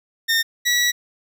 20% pulse tone pair in turn, 1825 / 1940.1 Hz, A#6 / B6, -37 / -31 cents, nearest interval minor second, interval 106 cents, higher second, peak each -11 dBFS, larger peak neither, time 0.28-0.43 / 0.65-0.92 s, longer second, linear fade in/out 20 ms, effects none

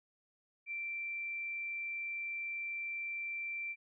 sine tone, 2349 Hz, D7, in tune, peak -37 dBFS, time 0.66-3.76 s, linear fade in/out 50 ms, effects none

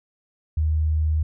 sine tone, 77.78 Hz, D#2, in tune, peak -18 dBFS, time 0.57-1.23 s, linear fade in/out 5 ms, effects none

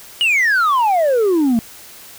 sine exponential sweep, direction down, 2960 to 218.4 Hz, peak -9 dBFS, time 0.21-1.59 s, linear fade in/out 0 ms, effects tanh soft clip ceiling -11 dBFS + white hiss -39 dBFS RMS until 2.18 s

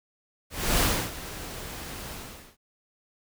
pink noise with ADSR envelope, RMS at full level -22 dBFS, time 0.5-2.57 s, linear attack 300 ms, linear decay 300 ms, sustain -16 dB, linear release 460 ms, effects none

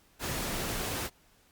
pink noise, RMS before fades -34 dBFS, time 0.19-1.1 s, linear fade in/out 50 ms, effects pink hiss -64 dBFS RMS until 1.51 s + Opus 48 kbps

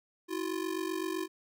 square ring-modulated tone, 347.9 Hz, F4, 7 cents flat, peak -30 dBFS, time 0.28-1.28 s, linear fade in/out 50 ms, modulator 23.9 Hz, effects none

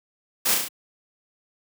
white noise with echo, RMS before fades -22 dBFS, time 0.45-0.55 s, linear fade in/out 10 ms, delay 34 ms, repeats 4, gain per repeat -3 dB, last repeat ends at 0.686 s, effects high-pass 150 Hz 12 dB/octave

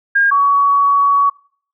sine tone pair in turn, 1617 / 1126.7 Hz, G#6 / C#6, -47 / +28 cents, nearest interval tritone, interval 625 cents, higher first, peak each -9 dBFS, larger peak neither, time 0.15-0.31 / 0.31-1.3 s, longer second, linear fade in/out 10 ms, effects noise-tail reverb RT60 0.5 s tail -22 dB re dry

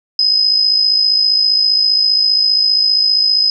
sine tone with amplitude modulation, 5050 Hz, D#8, 25 cents sharp, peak -7 dBFS, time 0.19-3.5 s, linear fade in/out 2 ms, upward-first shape sine, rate 55.1 Hz, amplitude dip 55%, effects none

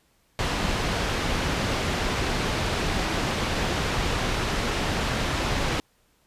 pink low-pass noise, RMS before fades -26 dBFS, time 0.39-5.8 s, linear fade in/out 0 ms, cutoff 4700 Hz, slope 12 dB/octave, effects pink hiss -65 dBFS RMS until 6.26 s + resampled to 32000 Hz

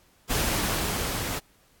pink noise with level ramp, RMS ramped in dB -25 to -31 dBFS, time 0.29-1.4 s, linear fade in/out 20 ms, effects pink hiss -61 dBFS RMS until 1.8 s + AAC 64 kbps

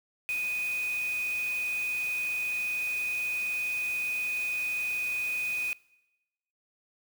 sine tone in noise, 2489 Hz, D#7, in tune, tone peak -28 dBFS, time 0.29-5.73 s, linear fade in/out 0 ms, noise white, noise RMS -44 dBFS, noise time 0.29-5.73 s, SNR +13 dB, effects noise-tail reverb RT60 1.0 s tail -22 dB re dry

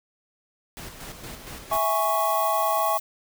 pink noise with tremolo, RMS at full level -38 dBFS, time 0.77-1.77 s, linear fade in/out 0 ms, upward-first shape square, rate 4.3 Hz, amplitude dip 45%
triangle chord, C# minor, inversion first, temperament equal, 659.3 / 830.6 / 1108.7 Hz, E5 / G#5 / C#6, 0 / 0 / 0 cents, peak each -24 / -24 / -23 dBFS, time 1.71-2.98 s, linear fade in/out 10 ms
violet noise, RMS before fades -32 dBFS, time 1.72-3 s, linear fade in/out 10 ms
effects none

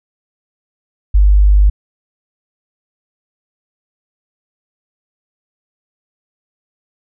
sine tone, 50.1 Hz, G1, 38 cents sharp, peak -5 dBFS, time 1.14-1.7 s, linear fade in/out 10 ms, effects none

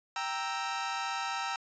sawtooth chord, E diminished, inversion first, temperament equal, 784 / 932.3 / 1318.5 Hz, G5 / Bb5 / E6, 0 / 0 / 0 cents, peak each -33 dBFS, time 0.16-1.56 s, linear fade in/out 2 ms, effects resampled to 16000 Hz

